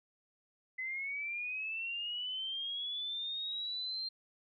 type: linear sweep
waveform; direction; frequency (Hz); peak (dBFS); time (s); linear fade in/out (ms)
sine; up; 2021 to 4186; -36; 0.78-4.09; 10
effects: none